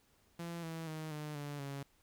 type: tone with pitch steps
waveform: sawtooth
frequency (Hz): 169.7 / 163.16 / 156.88 / 150.84 / 145.03 / 139.44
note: F3 / E3 / D#3 / D3 / D3 / C#3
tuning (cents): -49 / -17 / +15 / +47 / -21 / +11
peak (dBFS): -37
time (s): 0.39-1.83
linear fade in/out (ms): 5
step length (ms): 240
effects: pink hiss -71 dBFS RMS until 2.02 s